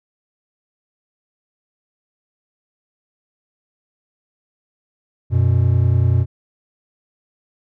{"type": "tone pair together", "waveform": "triangle", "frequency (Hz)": [91.12, 121.5], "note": ["F#2", "B2"], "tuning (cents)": [-26, -28], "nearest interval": "perfect fourth", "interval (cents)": 498, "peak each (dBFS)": -13, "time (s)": [5.3, 6.26], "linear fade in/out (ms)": 50, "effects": []}